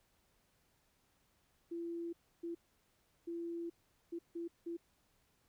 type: tone bursts at uneven times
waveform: sine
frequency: 338.7 Hz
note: E4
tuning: 47 cents sharp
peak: -39 dBFS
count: 6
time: 1.71-2.13 / 2.43-2.55 / 3.27-3.7 / 4.12-4.19 / 4.35-4.48 / 4.66-4.77 s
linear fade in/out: 10 ms
effects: pink hiss -75 dBFS RMS until 5.48 s